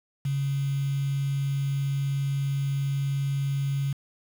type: tone with quantisation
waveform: sine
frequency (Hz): 138.5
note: C#3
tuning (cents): -1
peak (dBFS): -24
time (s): 0.25-3.93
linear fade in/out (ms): 5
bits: 7
effects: none